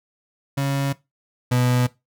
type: tone pair in turn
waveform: 35% pulse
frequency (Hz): 138.59 / 124.16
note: C#3 / B2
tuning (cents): 0 / +10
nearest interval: major second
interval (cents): 190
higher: first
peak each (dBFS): -18 / -15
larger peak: second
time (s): 0.57-0.93 / 1.51-1.87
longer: neither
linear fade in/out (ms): 10
effects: noise-tail reverb RT60 0.2 s tail -18 dB re dry